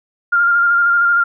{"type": "tone with vibrato", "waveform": "sine", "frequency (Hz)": 1400, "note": "F6", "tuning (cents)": 4, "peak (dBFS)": -10, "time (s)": [0.32, 1.24], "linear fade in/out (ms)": 10, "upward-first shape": "square", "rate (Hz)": 13, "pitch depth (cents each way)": 17, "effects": []}